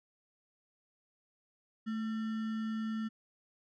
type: tone with sample-and-hold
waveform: sine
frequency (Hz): 220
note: A3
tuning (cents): 0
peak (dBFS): -33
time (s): 1.86-3.09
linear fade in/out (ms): 20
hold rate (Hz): 1575
effects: low-pass 3000 Hz 12 dB/octave